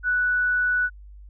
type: tone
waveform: sine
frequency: 1480 Hz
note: F#6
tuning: in tune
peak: -19 dBFS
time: 0.03-0.9 s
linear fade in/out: 50 ms
effects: added 50 Hz sine -41 dBFS peak until 1.29 s